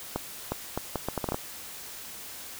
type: accelerating click train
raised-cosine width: 1 ms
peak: -14 dBFS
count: 10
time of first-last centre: 0.16-1.344 s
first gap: 360 ms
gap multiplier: 0.71
effects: white hiss -42 dBFS RMS until 2.59 s